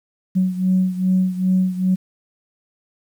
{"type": "beating tone pair", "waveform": "sine", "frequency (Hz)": [185, 187.5], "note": ["F#3", "F#3"], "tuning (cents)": [0, 23], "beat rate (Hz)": 2.5, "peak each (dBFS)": [-16, -20], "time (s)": [0.35, 1.96], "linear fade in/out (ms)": 20, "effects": ["tanh soft clip ceiling -8 dBFS", "8-bit"]}